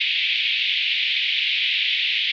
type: band-pass noise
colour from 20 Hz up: white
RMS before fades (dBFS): -22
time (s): 0-2.32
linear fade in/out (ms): 10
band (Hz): 2200 to 3600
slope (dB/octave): 48
effects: none